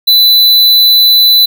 square tone, 3995 Hz, B7, 19 cents sharp, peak -4 dBFS, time 0.07-1.46 s, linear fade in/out 10 ms, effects none

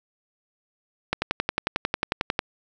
click train, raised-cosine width 0.3 ms, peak -6 dBFS, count 15, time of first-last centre 1.13-2.391 s, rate 11.1 Hz, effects none

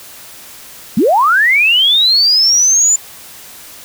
sine linear sweep, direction up, 174.61 to 7130 Hz, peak -7 dBFS, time 0.97-2.96 s, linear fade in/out 5 ms, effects white hiss -35 dBFS RMS until 3.84 s

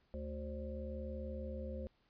harmonic tone with a mistuned harmonic, 73.42 Hz, D2, in tune, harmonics 1 / 3 / 5 / 7 / 8, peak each -43 / -47 / -53 / -46 / -56 dBFS, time 0.14-1.87 s, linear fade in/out 0 ms, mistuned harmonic 7, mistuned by +43 cents, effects pink hiss -75 dBFS RMS until 2.09 s + resampled to 11025 Hz

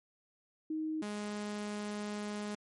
sine / sawtooth tone pair in turn, 313.3 / 208.1 Hz, D#4 / G#3, +12 / +4 cents, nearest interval perfect fifth, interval 708 cents, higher first, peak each -33 / -33 dBFS, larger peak neither, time 0.7-1.02 / 1.02-2.55 s, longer second, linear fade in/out 5 ms, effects MP3 48 kbps

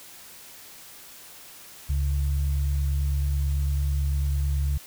sine tone pair together, 70.8 / 139.85 Hz, C#2 / C#3, +37 / +16 cents, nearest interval octave, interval 1179 cents, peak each -22 / -31 dBFS, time 1.89-4.78 s, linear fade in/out 10 ms, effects white hiss -46 dBFS RMS until 4.86 s

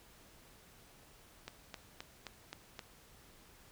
click train, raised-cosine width 0.2 ms, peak -26 dBFS, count 6, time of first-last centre 1.48-2.792 s, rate 3.81 Hz, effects pink hiss -61 dBFS RMS until 3.71 s

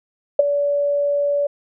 sine tone with ADSR envelope, 574 Hz, D5, 40 cents flat, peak -5 dBFS, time 0.39-1.47 s, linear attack 5 ms, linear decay 16 ms, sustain -11 dB, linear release 7 ms, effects none

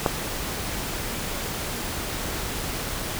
click, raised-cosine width 1 ms, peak -4 dBFS, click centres 0.062 s, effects pink hiss -30 dBFS RMS until 3.19 s

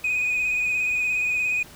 sine tone with vibrato, 2489 Hz, D#7, in tune, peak -19 dBFS, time 0.04-1.63 s, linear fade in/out 5 ms, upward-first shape triangle, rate 17 Hz, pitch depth 35 cents each way, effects tanh soft clip ceiling -19 dBFS + pink hiss -46 dBFS RMS until 1.75 s

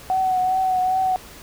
sine tone with vibrato, 747 Hz, F#5, 16 cents sharp, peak -17 dBFS, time 0.1-1.16 s, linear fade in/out 0 ms, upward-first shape triangle, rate 2.5 Hz, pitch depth 30 cents each way, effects pink hiss -42 dBFS RMS until 1.42 s

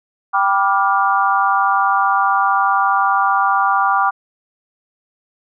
sine chord, G dominant seventh, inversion none, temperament just, 784 / 980 / 1176 / 1411.2 Hz, G5 / B5 / D6 / F6, 0 / -14 / +2 / +18 cents, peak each -17 / -20 / -16 / -20 dBFS, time 0.33-4.11 s, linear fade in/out 20 ms, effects none

